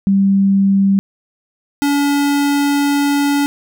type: tone pair in turn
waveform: sine / square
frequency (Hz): 196 / 285.1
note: G3 / C#4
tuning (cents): 0 / +49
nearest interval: tritone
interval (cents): 649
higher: second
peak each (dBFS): -9 / -13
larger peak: first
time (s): 0.07-0.99 / 1.82-3.46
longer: second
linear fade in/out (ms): 0
effects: none